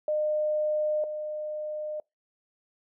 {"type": "tone pair in turn", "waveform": "sine", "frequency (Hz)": [608, 608], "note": ["D#5", "D#5"], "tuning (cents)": [-40, -40], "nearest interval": "unison", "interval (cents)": 0, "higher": "neither", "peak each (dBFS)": [-24, -31], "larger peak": "first", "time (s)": [[0.08, 1.04], [1.04, 2]], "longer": "neither", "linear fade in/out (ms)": 2, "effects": ["noise-tail reverb RT60 0.2 s tail -26 dB re dry"]}